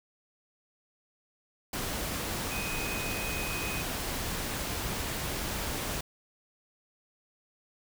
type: tone in noise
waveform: sine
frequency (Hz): 2507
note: D#7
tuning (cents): +12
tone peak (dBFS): -37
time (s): 2.51-3.82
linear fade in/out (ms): 5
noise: pink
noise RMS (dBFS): -34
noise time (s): 1.73-6.01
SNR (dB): -6
effects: none